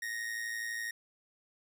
45% pulse tone with amplitude modulation, 1864 Hz, A#6, 1 cent flat, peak -33 dBFS, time 0.02-0.91 s, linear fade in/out 5 ms, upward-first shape sine, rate 112 Hz, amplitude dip 55%, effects none

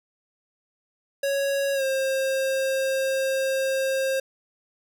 square tone with pitch glide, 554.4 to 533.4 Hz, C#5 to C5, 0 to +33 cents, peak -23 dBFS, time 1.23-4.2 s, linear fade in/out 5 ms, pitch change -67 cents, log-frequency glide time 1.74-1.83 s, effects none

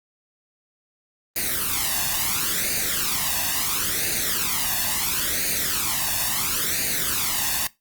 white noise with flanger, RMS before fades -24 dBFS, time 1.36-7.67 s, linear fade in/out 2 ms, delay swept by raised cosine 0.45 to 1.13 ms, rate 0.73 Hz, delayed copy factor +0.7, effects noise-tail reverb RT60 0.2 s tail -20 dB re dry + Opus 32 kbps

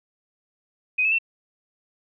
sine tone with pitch steps, 2506 / 2599 / 2695 Hz, D#7 / E7 / E7, +12 / -25 / +38 cents, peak -18 dBFS, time 0.98-1.187 s, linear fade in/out 10 ms, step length 69 ms, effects none

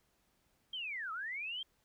sine linear two-way sweep, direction down then up, 3222 to 1244.5 to 3222 Hz, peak -38 dBFS, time 0.73-1.63 s, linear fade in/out 5 ms, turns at 1.12 s, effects pink hiss -75 dBFS RMS until 1.84 s

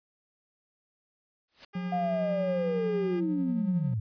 white noise with exponential growth, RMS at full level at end -41 dBFS, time 1.48-1.65 s, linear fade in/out 5 ms, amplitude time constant 36 ms
10% pulse tone, 404.7 Hz, G#4, 45 cents flat, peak -34 dBFS, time 1.73-3.21 s, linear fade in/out 20 ms
triangle tone with tremolo, 180.2 Hz, F#3, 45 cents flat, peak -27 dBFS, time 1.75-3.94 s, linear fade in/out 5 ms, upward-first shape triangle, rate 11 Hz, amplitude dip 45%
sine linear sweep, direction down, 723 to 100 Hz, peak -27 dBFS, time 1.92-4 s, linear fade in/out 5 ms
effects resampled to 11025 Hz

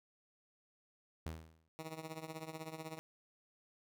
sawtooth tone with exponential decay, 80.3 Hz, E2, 45 cents flat, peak -35 dBFS, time 1.26-1.68 s, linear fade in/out 0 ms, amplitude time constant 90 ms
10% pulse tone with tremolo, 159.2 Hz, D#3, 40 cents sharp, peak -33 dBFS, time 1.79-2.99 s, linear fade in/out 0 ms, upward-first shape triangle, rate 16 Hz, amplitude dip 85%
effects none

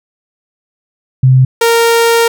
sine / sawtooth tone pair in turn, 130 / 463.3 Hz, C3 / A#4, -11 / -11 cents, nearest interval octave + minor seventh, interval 2200 cents, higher second, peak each -3 dBFS, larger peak neither, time 1.23-1.45 / 1.61-2.28 s, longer second, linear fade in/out 5 ms, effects none

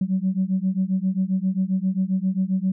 sine beating tone pair, 185 / 192.5 Hz, F#3 / G3, 0 / -31 cents, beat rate 7.5 Hz, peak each -22 dBFS, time 0.01-2.72 s, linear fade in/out 5 ms, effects tanh soft clip ceiling -13 dBFS

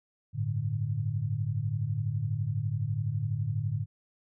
sine chord, G suspended second, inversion none, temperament equal, 98 / 110 / 146.83 Hz, G2 / A2 / D3, 0 / 0 / 0 cents, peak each -35 / -30 / -33 dBFS, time 0.33-3.86 s, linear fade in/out 50 ms, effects none

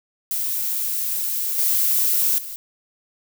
violet noise with level steps, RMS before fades -24 / -19 / -33 dBFS, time 0.31-2.56 s, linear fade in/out 0 ms, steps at 1.58 / 2.38 s, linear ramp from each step 5 ms, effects none

